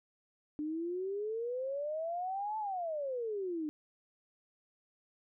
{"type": "exponential two-way sweep", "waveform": "sine", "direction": "up then down", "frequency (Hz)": [295.7, 880, 295.7], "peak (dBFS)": -34, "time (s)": [0.59, 3.69], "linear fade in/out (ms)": 0, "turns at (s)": 2.58, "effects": []}